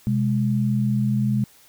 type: tone pair together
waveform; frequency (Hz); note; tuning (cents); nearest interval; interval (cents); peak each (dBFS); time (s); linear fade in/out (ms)
sine; 127.07 / 207.7; B2 / G#3; +50 / 0; major sixth; 850; -21 / -21; 0.07-1.44; 0
effects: white hiss -53 dBFS RMS until 1.68 s